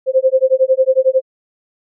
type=tone with tremolo; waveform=sine; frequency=523.3 Hz; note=C5; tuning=in tune; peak=-6 dBFS; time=0.06-1.22 s; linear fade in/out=50 ms; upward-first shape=sine; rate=11 Hz; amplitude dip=100%; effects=none